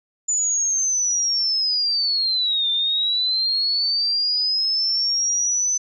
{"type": "linear two-way sweep", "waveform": "sine", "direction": "down then up", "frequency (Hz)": [7040, 3566, 6090], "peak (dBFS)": -18, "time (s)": [0.28, 5.78], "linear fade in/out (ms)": 10, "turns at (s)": 2.7, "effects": []}